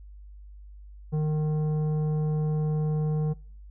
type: tone with tanh clipping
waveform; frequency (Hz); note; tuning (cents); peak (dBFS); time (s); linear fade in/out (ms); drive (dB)
triangle; 153.2; D#3; -27; -25; 1.12-3.34; 20; 14
effects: noise-tail reverb RT60 0.5 s tail -24 dB re dry + added 50 Hz sine -43 dBFS peak until 3.7 s